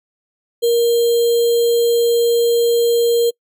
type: tone with sample-and-hold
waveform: sine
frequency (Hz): 469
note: A#4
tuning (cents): +11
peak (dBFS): -11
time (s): 0.62-3.31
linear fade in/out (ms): 20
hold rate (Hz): 3675
effects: noise-tail reverb RT60 0.1 s tail -26 dB re dry